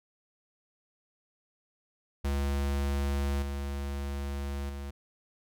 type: tone with level steps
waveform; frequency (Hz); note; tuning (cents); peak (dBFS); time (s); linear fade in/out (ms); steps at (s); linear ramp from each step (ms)
square; 70; C#2; +18; -28 / -33 / -37; 2.24-4.91; 10; 3.42 / 4.69; 5
effects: none